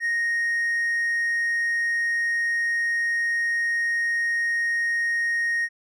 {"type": "tone with hard clipping", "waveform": "sine", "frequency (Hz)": 1864.7, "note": "A#6", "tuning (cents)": 0, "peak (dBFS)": -22, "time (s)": [0, 5.69], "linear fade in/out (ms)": 50, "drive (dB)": 2, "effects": []}